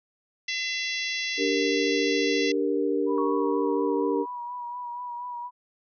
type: harmonic tone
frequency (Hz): 677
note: E5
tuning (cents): +46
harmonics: 3 / 4 / 5 / 6 / 7 / 8 / 9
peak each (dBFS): -31 / -33 / -35 / -37 / -38 / -39 / -40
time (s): 0.48-2.52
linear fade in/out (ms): 5
type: chord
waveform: sine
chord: G minor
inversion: second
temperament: equal with one note detuned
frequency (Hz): 292.3 / 392 / 466.2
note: D4 / G4 / Bb4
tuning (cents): -8 / 0 / 0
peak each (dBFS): -27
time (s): 1.37-4.26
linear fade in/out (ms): 50
type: tone with vibrato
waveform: sine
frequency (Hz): 971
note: B5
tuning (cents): -30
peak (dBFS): -32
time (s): 3.06-5.51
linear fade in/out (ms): 50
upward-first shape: sine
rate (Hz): 4.2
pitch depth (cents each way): 31
type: tone with exponential decay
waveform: sine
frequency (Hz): 1108.7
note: C#6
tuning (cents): 0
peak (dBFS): -29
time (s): 3.18-4.98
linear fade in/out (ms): 1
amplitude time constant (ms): 390
effects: none